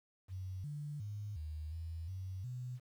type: tone with pitch steps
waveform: sine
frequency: 93.4 / 147.2 / 103.7 / 77.3 / 82.2 / 93.8 / 124.8 Hz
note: F#2 / D3 / G#2 / D#2 / E2 / F#2 / B2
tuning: +17 / +4 / -2 / -11 / -4 / +24 / +19 cents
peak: -40 dBFS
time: 0.28-2.8 s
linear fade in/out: 50 ms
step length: 360 ms
effects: 11-bit